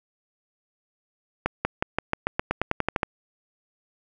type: accelerating click train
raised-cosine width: 0.5 ms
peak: -7 dBFS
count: 14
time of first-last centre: 1.46-3.032 s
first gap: 190 ms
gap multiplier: 0.92
effects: none